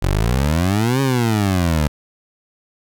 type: exponential two-way sweep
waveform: 20% pulse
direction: up then down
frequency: 43.65 to 138.59 to 72.4 Hz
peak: -10 dBFS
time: 0.02-1.88 s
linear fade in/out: 10 ms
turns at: 1.01 s
effects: none